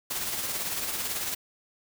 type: noise with tremolo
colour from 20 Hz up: white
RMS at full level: -30 dBFS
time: 0.1-1.35 s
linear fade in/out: 10 ms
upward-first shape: sine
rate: 18 Hz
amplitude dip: 40%
effects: none